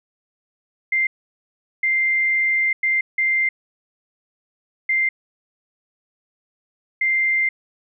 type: tone bursts at uneven times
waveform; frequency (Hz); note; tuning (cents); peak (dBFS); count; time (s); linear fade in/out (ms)
sine; 2093; C7; 0; -16; 6; 0.92-1.07 / 1.83-2.73 / 2.83-3.01 / 3.18-3.49 / 4.89-5.09 / 7.01-7.49; 5
effects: none

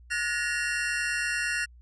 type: tone cluster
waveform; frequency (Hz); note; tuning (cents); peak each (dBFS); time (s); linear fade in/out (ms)
square; 1447 / 1719 / 1868 / 2744; F#6 / A6 / A#6 / F7; -39 / -41 / +3 / -31; -33 / -34 / -32 / -34; 0.1-1.66; 20
effects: added 60 Hz sine -49 dBFS peak until 1.81 s + resampled to 22050 Hz

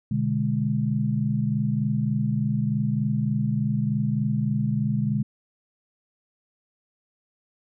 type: chord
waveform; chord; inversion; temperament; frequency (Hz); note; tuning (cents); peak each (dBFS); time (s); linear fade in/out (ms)
sine; G# diminished; first; equal; 123.47 / 146.83 / 207.7; B2 / D3 / G#3; 0 / 0 / 0; -26 / -26 / -25; 0.11-5.23; 5
effects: none

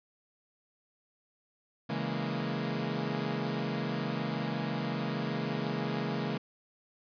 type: chord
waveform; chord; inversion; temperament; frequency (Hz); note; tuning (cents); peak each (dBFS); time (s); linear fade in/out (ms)
sawtooth; A# half-diminished seventh; first; equal; 138.59 / 164.81 / 207.7 / 233.1; C#3 / E3 / G#3 / A#3; 0 / 0 / 0 / 0; -33; 1.89-6.38; 10
effects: resampled to 11025 Hz

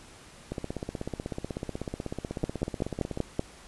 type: two click trains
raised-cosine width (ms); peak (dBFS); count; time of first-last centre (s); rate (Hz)
2; -19 / -13; 44 / 6; 0.52-3.174 / 2.44-3.394; 16.2 / 5.24
effects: pink hiss -51 dBFS RMS until 3.67 s + resampled to 24000 Hz

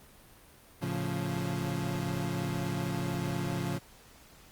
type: chord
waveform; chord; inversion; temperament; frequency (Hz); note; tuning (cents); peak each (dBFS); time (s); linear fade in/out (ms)
30% pulse; A augmented; none; equal; 110 / 138.59 / 174.61; A2 / C#3 / E#3; 0 / 0 / 0; -35 / -32 / -32; 0.81-3.79; 20
effects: pink hiss -56 dBFS RMS until 4.51 s + Opus 32 kbps

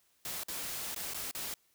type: noise with dropouts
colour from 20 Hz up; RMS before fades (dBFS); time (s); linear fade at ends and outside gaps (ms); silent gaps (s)
white; -39; 0.25-1.54; 2; 0.435-0.483 / 0.946-0.961 / 1.137-1.144 / 1.312-1.349
effects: white hiss -71 dBFS RMS until 1.74 s

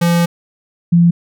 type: tone pair in turn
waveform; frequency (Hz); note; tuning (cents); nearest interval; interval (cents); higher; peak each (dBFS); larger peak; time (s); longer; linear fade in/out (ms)
square / sine; 171.3 / 171.3; F3 / F3; -33 / -33; unison; 0; neither; -11 / -6; second; 0.01-0.26 / 0.92-1.11; first; 10
effects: none

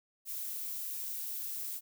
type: noise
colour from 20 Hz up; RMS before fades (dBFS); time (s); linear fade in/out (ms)
violet; -39; 0.25-1.81; 50
effects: none

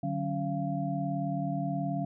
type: tone cluster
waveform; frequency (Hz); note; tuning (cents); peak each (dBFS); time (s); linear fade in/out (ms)
sine; 148.8 / 187.5 / 278 / 688; D3 / F#3 / C#4 / F5; +23 / +23 / +5 / -26; -33 / -35 / -35 / -35; 0.03-2.05; 5
effects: none

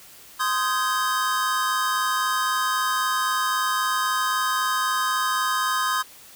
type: chord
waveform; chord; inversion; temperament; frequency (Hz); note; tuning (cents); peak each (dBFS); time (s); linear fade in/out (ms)
square; Ab major seventh; first; just; 1038.3 / 1245.9 / 1557.4 / 1661.2; C6 / Eb6 / G6 / Ab6; -14 / +2 / -12 / 0; -26 / -26 / -31 / -31; 0.39-6.03; 20
effects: white hiss -47 dBFS RMS until 6.35 s

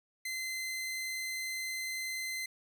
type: tone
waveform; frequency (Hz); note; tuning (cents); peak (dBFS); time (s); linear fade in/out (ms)
sawtooth; 2063; C7; -25; -32; 0.25-2.46; 5
effects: none

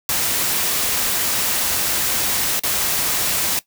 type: noise with dropouts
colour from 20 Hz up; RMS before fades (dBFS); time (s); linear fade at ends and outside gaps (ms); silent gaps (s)
white; -20; 0.09-3.59; 1; 2.595-2.635
effects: noise-tail reverb RT60 0.1 s tail -17 dB re dry

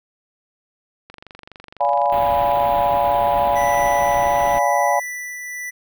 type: click train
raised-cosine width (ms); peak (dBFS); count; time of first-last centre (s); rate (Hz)
0.3; -23; 39; 1.1-2.683; 24
type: chord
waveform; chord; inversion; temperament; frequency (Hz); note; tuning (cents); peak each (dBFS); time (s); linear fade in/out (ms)
sine; D diminished seventh; none; equal with one note detuned; 576.2 / 698.5 / 830.6 / 987.8; D5 / F5 / Ab5 / Cb6; -33 / 0 / 0 / 0; -21 / -20 / -19 / -22; 1.8-5; 10
type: band-stop noise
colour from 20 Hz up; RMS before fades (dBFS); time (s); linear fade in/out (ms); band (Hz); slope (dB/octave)
pink; -31; 2.12-4.59; 5; 3700 to 13000; 48
type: tone with tremolo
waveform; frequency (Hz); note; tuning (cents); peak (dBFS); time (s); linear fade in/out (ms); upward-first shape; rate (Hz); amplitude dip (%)
square; 1975.5; B6; 0; -25; 3.55-5.71; 20; triangle; 0.95; 45
effects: none

